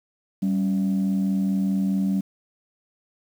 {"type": "tone pair together", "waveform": "sine", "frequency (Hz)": [193.9, 278.6], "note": ["G3", "C#4"], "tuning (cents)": [-19, 9], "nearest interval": "tritone", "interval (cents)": 628, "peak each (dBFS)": [-19, -27], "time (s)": [0.42, 2.21], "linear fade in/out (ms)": 10, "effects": ["tanh soft clip ceiling -16 dBFS", "8-bit"]}